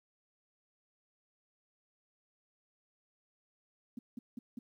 sine tone bursts, 240 Hz, B3, 49 cents flat, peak -39 dBFS, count 4, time 3.97-4.59 s, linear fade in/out 5 ms, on 20 ms, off 180 ms, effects 12-bit

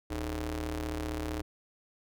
sawtooth ring-modulated tone, 116.2 Hz, A#2, 5 cents flat, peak -26 dBFS, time 0.1-1.42 s, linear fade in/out 10 ms, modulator 192 Hz, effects none

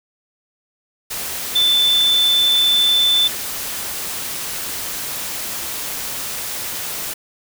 sine tone in noise, 3524 Hz, A7, 2 cents sharp, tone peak -12 dBFS, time 1.55-3.28 s, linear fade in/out 10 ms, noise white, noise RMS -26 dBFS, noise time 1.1-7.14 s, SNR +11 dB, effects none

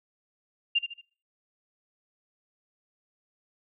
sine tone with echo, 2794 Hz, F7, in tune, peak -20 dBFS, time 0.75-0.79 s, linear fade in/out 10 ms, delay 75 ms, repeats 3, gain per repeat -8 dB, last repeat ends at 1.015 s, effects noise-tail reverb RT60 0.5 s tail -26 dB re dry

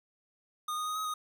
square tone with pitch steps, 1228 / 1237 / 1245 / 1268 / 1243 Hz, D#6 / D#6 / D#6 / D#6 / D#6, -23 / -10 / +1 / +32 / -2 cents, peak -33 dBFS, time 0.68-1.14 s, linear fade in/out 5 ms, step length 92 ms, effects 11-bit

